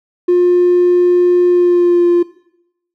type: tone with pitch glide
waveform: triangle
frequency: 355.2 to 348.1 Hz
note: F4 to F4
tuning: +29 to -6 cents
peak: -4 dBFS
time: 0.28-2.23 s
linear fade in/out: 10 ms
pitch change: -35 cents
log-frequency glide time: 1.47-2.07 s
effects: noise-tail reverb RT60 0.8 s tail -21 dB re dry + tanh soft clip ceiling -4 dBFS